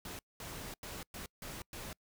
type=noise bursts at uneven times; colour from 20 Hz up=pink; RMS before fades=-45 dBFS; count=6; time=0.05-0.19 / 0.4-0.74 / 0.83-1.03 / 1.14-1.26 / 1.42-1.62 / 1.73-1.93 s; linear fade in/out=2 ms; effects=noise-tail reverb RT60 0.1 s tail -26 dB re dry